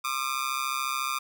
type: tone with amplitude modulation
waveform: sawtooth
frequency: 1204 Hz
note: D6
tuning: 43 cents sharp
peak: -20 dBFS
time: 0.04-1.19 s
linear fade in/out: 10 ms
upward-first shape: sine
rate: 134 Hz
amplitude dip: 90%
effects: none